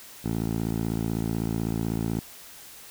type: tone with band-pass filter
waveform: 10% pulse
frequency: 56 Hz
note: A1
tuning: 31 cents sharp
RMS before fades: -28 dBFS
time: 0.24-2.2 s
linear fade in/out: 10 ms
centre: 200 Hz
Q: 0.65
effects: white hiss -46 dBFS RMS until 2.9 s